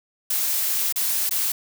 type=noise with dropouts; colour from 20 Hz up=blue; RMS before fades=-23 dBFS; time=0.3-1.52 s; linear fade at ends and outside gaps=5 ms; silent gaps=0.925-0.959 / 1.294-1.309 s; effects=none

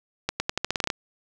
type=accelerating click train; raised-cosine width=0.2 ms; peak=-7 dBFS; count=11; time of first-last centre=0.29-0.902 s; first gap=110 ms; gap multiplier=0.86; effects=none

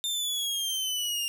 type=exponential sweep; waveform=sawtooth; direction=down; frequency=3618 to 2796 Hz; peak=-25 dBFS; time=0.04-1.28 s; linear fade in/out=0 ms; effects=none

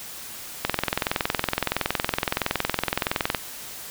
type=click train; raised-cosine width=0.3 ms; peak=-5 dBFS; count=59; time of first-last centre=0.65-3.348 s; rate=21.5 Hz; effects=white hiss -38 dBFS RMS until 3.9 s

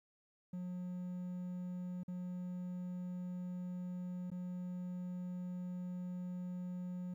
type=tone with dropouts; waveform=triangle; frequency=180 Hz; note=F#3; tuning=47 cents flat; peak=-38 dBFS; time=0.53-7.14 s; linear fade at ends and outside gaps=5 ms; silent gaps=2.034-2.08 / 4.303-4.315 s; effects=13-bit

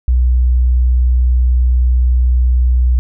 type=tone; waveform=sine; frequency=61.9 Hz; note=B1; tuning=5 cents sharp; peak=-8 dBFS; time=0.08-2.99 s; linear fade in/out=0 ms; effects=none

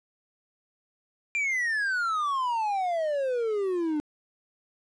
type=exponential sweep; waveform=triangle; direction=down; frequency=2400 to 293.7 Hz; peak=-23 dBFS; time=1.35-4 s; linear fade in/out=0 ms; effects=resampled to 22050 Hz + 10-bit

